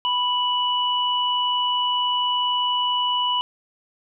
sine tone pair together, 987.8 / 2953 Hz, B5 / F#7, 0 / -4 cents, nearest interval octave + perfect fifth, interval 1896 cents, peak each -22 dBFS, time 0.05-3.41 s, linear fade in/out 0 ms, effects none

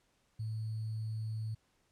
sine tone with sample-and-hold, 110 Hz, A2, in tune, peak -35 dBFS, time 0.39-1.55 s, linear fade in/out 10 ms, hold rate 4410 Hz, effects pink hiss -74 dBFS RMS until 1.91 s + low-pass 10000 Hz 12 dB/octave

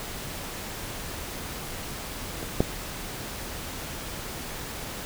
clicks, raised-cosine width 2 ms, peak -21 / -6 dBFS, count 2, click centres 2.429 / 2.605 s, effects pink hiss -36 dBFS RMS until 5.05 s

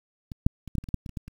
clicks, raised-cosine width 5 ms, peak -24 / -6 / -27 / -18 / -14 / -29 / -24 / -12 / -23 / -28 / -20 / -29 dBFS, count 12, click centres 0.318 / 0.465 / 0.677 / 0.753 / 0.783 / 0.84 / 0.888 / 0.943 / 1.062 / 1.093 / 1.172 / 1.28 s, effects 8-bit

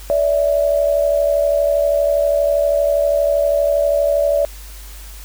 sine tone pair together, 577.5 / 650 Hz, D5 / E5, -29 / -24 cents, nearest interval major second, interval 205 cents, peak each -14 / -18 dBFS, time 0.1-4.45 s, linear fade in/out 0 ms, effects added 50 Hz sine -33 dBFS peak until 5.24 s + white hiss -40 dBFS RMS until 5.24 s

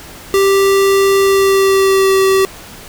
square tone with pitch glide, 392 to 384.8 Hz, G4 to G4, 0 to -32 cents, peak -9 dBFS, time 0.34-2.45 s, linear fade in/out 0 ms, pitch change -32 cents, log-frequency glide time 1.2-2.21 s, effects pink hiss -34 dBFS RMS until 2.88 s

